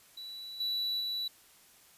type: tone with level steps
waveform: triangle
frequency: 3943 Hz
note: B7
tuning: 4 cents flat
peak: -40 / -29 / -31 dBFS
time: 0.17-1.28 s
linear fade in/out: 5 ms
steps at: 0.6 / 1 s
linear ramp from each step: 5 ms
effects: white hiss -60 dBFS RMS until 1.97 s + resampled to 32000 Hz